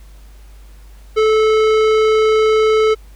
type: tone with tanh clipping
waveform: sine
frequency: 435.4 Hz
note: A4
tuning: 18 cents flat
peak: -12 dBFS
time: 1.16-2.95 s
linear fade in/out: 20 ms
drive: 17 dB
effects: added 50 Hz sine -37 dBFS peak until 3.15 s + pink hiss -51 dBFS RMS until 3.15 s